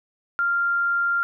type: tone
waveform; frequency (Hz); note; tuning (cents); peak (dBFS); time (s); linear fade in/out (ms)
sine; 1392; F6; -6; -19; 0.39-1.23; 0
effects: none